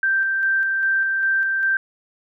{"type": "tone with tremolo", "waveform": "sine", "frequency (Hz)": 1568, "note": "G6", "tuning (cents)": 0, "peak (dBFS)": -16, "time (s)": [0.03, 1.77], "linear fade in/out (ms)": 2, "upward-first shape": "square", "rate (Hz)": 2.5, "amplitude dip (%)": 25, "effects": []}